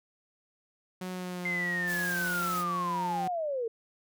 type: tone with pitch glide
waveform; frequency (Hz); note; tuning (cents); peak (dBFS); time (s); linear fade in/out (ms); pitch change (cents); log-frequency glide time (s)
sawtooth; 183.7 to 176.32; F#3 to F3; -12 to +17; -31; 1.01-3.28; 5; -71; 1.11-1.55
type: linear sweep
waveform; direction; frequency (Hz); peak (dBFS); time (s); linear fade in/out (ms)
sine; down; 2097 to 440; -29; 1.45-3.68; 5
type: noise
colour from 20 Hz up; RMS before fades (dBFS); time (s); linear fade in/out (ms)
white; -40; 1.86-2.65; 50
effects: none